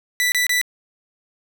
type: tone bursts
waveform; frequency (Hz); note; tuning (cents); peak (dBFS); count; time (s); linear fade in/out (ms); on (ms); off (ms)
sawtooth; 1975.5; B6; 0; -13; 3; 0.2-0.614; 0; 120; 27
effects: none